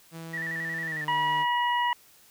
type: tone with pitch glide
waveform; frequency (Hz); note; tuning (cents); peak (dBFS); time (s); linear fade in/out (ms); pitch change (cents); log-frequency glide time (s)
sawtooth; 164.2 to 151.44; E3 to D#3; -6 to -47; -34; 0.11-1.46; 50; -141; 0.85-1.02
type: tone with vibrato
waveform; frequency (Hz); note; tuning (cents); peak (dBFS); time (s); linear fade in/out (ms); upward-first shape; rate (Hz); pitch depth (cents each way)
sine; 1849; A#6; -15; -30; 0.33-1.05; 10; square; 11; 63
type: harmonic tone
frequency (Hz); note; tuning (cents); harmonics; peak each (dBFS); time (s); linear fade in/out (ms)
967; B5; -37; 1 / 2 / 3; -24 / -30 / -34; 1.08-1.93; 2
effects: white hiss -57 dBFS RMS until 2.3 s